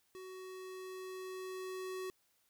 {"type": "tone with level ramp", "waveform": "square", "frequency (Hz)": 373.6, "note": "F#4", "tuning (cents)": 17, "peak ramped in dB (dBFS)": [-48, -40], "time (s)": [0.15, 2.1], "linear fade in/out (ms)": 0, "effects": ["white hiss -75 dBFS RMS until 2.49 s"]}